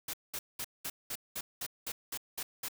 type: noise bursts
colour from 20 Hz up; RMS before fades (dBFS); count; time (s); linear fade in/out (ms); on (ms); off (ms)
white; -38; 11; 0.08-2.685; 5; 55; 200
effects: none